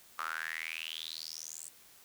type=tone with high-pass filter sweep; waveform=square; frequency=40 Hz; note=D#1; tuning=49 cents sharp; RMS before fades=-41 dBFS; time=0.18-1.69 s; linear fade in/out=10 ms; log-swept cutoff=1200 to 8300 Hz; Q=8; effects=white hiss -59 dBFS RMS until 2.04 s